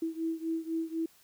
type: beating tone pair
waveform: sine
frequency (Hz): 324.7 / 328.7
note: E4 / E4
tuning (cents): -26 / -5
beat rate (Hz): 4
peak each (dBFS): -33 / -35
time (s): 0.02-1.06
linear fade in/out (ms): 5
effects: white hiss -62 dBFS RMS until 1.23 s